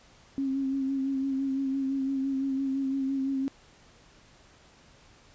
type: tone with vibrato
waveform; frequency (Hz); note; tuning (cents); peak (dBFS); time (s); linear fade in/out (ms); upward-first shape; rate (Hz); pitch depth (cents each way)
sine; 270; C#4; -45; -26; 0.38-3.48; 0; sine; 5.9; 29
effects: pink hiss -57 dBFS RMS until 5.34 s + resampled to 16000 Hz